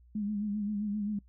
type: tone with vibrato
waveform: sine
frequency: 207.5 Hz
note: G#3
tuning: 1 cent flat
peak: -30 dBFS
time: 0.15-1.19 s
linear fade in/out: 5 ms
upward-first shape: sine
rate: 7.6 Hz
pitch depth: 53 cents each way
effects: noise-tail reverb RT60 0.1 s tail -23 dB re dry + added 60 Hz sine -56 dBFS peak until 1.28 s